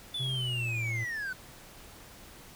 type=linear sweep; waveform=triangle; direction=down; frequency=3520 to 1480 Hz; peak=-31 dBFS; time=0.14-1.33 s; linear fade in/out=5 ms
type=tone with pitch glide; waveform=triangle; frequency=130 to 114.49 Hz; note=C3 to A#2; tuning=-11 to -31 cents; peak=-30 dBFS; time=0.19-1.05 s; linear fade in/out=20 ms; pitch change=-220 cents; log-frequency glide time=0.33-0.78 s
effects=pink hiss -51 dBFS RMS until 2.55 s